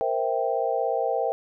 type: chord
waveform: sine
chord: C dominant seventh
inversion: third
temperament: equal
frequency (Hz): 466.2 / 523.3 / 659.3 / 784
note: Bb4 / C5 / E5 / G5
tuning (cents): 0 / 0 / 0 / 0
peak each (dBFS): -28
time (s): 0.01-1.32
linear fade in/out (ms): 0
effects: none